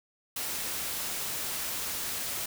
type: noise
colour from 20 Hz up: white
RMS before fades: -34 dBFS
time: 0.36-2.46 s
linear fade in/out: 5 ms
effects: none